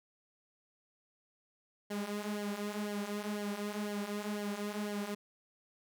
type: tone with flanger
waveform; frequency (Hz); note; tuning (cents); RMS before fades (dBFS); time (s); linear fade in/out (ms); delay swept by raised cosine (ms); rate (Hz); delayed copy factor
sawtooth; 206.6; G#3; -9; -38; 1.9-5.15; 10; 0.79 to 6.19; 2; -0.7
effects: none